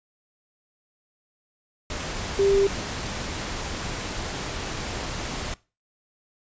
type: tone in noise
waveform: sine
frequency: 395.6 Hz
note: G4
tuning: 16 cents sharp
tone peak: -17 dBFS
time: 2.39-2.67 s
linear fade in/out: 2 ms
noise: pink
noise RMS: -31 dBFS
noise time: 1.9-5.54 s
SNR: +11 dB
effects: noise-tail reverb RT60 0.3 s tail -21 dB re dry + resampled to 16000 Hz